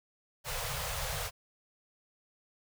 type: band-stop noise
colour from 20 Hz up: pink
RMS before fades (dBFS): -36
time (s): 0.44-1.31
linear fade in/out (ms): 50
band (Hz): 160 to 450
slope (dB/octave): 96
effects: none